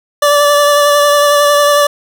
25% pulse tone with vibrato, 581 Hz, D5, 19 cents flat, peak -3 dBFS, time 0.22-1.87 s, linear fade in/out 5 ms, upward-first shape sine, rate 11 Hz, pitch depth 16 cents each way, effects none

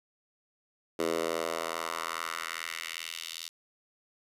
10% pulse tone with high-pass filter sweep, 82.41 Hz, E2, in tune, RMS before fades -35 dBFS, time 0.99-3.49 s, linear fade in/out 5 ms, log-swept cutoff 390 to 3900 Hz, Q 1.7, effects resampled to 32000 Hz

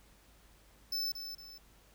square tone with echo, 5274 Hz, E8, in tune, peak -33 dBFS, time 0.92-1.12 s, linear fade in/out 5 ms, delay 230 ms, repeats 2, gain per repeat -8 dB, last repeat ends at 1.58 s, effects added 50 Hz sine -64 dBFS peak until 1.94 s + pink hiss -64 dBFS RMS until 1.94 s

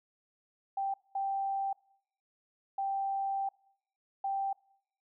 sine tone bursts at uneven times, 784 Hz, G5, in tune, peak -30 dBFS, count 4, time 0.77-0.94 / 1.15-1.73 / 2.78-3.49 / 4.24-4.53 s, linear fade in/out 5 ms, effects noise-tail reverb RT60 0.7 s tail -24 dB re dry

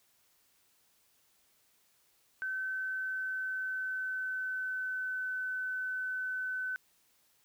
sine tone with pitch glide, 1531 to 1513.4 Hz, G6 to F#6, -41 to +39 cents, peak -33 dBFS, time 2.42-6.76 s, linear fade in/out 0 ms, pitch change -20 cents, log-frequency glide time 2.69-5.3 s, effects white hiss -70 dBFS RMS until 7.44 s

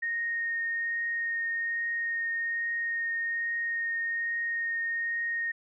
sine tone with vibrato, 1854 Hz, A#6, 10 cents flat, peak -28 dBFS, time 0.02-5.52 s, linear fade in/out 10 ms, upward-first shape triangle, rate 1.2 Hz, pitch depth 9 cents each way, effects none

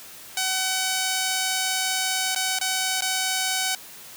5% pulse tone with dropouts, 755 Hz, F#5, 35 cents sharp, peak -11 dBFS, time 0.37-3.75 s, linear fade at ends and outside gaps 2 ms, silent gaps 2.349-2.36 / 2.588-2.612 / 3.008-3.021 s, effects white hiss -43 dBFS RMS until 4.16 s + high-pass 60 Hz 12 dB/octave

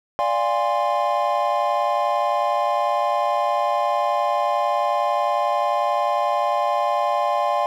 triangle chord, D half-diminished seventh, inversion none, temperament equal with one note detuned, 587.3 / 698.5 / 818.2 / 1046.5 Hz, D5 / F5 / Ab5 / C6, 0 / 0 / -26 / 0 cents, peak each -22 dBFS, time 0.19-7.66 s, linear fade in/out 0 ms, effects none

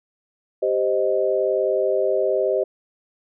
sine chord, C minor, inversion second, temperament equal, 392 / 523.3 / 622.3 Hz, G4 / C5 / Eb5, 0 / 0 / 0 cents, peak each -22 dBFS, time 0.62-2.64 s, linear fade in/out 10 ms, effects none

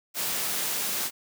white high-pass noise, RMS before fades -29 dBFS, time 0.14-1.11 s, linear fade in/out 50 ms, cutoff 140 Hz, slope 12 dB/octave, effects none

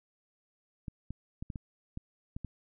clicks, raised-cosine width 5 ms, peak -26 dBFS, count 8, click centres 0.882 / 1.106 / 1.425 / 1.502 / 1.558 / 1.974 / 2.365 / 2.447 s, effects none

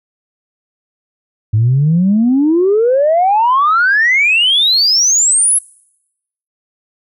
sine exponential sweep, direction up, 103.83 to 11000 Hz, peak -7 dBFS, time 1.53-5.59 s, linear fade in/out 10 ms, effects noise-tail reverb RT60 0.9 s tail -26 dB re dry + tanh soft clip ceiling -4 dBFS

